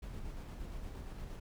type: noise with tremolo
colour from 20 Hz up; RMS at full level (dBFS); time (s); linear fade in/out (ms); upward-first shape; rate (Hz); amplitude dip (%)
brown; -43; 0.02-1.4; 10; square; 8.6; 25
effects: none